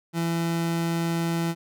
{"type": "tone", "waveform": "30% pulse", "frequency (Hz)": 167.4, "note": "E3", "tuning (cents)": 27, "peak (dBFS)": -21, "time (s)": [0.13, 1.55], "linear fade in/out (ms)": 50, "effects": []}